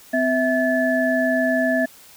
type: tone cluster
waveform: sine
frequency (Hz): 254.9 / 653 / 1731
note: C4 / E5 / A6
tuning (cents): -45 / -17 / -29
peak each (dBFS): -21 / -20 / -23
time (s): 0.13-1.86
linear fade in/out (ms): 10
effects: white hiss -47 dBFS RMS until 2.16 s